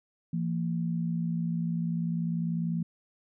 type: tone pair together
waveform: sine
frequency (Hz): 168.18 / 228.4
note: E3 / A#3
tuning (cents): +35 / -35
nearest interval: perfect fourth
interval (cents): 530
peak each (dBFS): -28 / -34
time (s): 0.33-2.83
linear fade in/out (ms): 5
effects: none